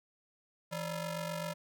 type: ring-modulated tone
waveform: sawtooth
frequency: 380.3 Hz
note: F#4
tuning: 48 cents sharp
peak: -29 dBFS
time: 0.71-1.54 s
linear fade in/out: 20 ms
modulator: 214 Hz
effects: none